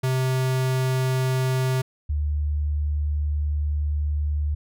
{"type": "tone pair in turn", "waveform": ["square", "sine"], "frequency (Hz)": [130, 74.12], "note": ["C3", "D2"], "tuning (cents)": [-11, 17], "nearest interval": "minor seventh", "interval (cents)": 972, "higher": "first", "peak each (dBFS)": -21, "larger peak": "neither", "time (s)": [[0.03, 1.82], [2.09, 4.55]], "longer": "second", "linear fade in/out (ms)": 10, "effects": []}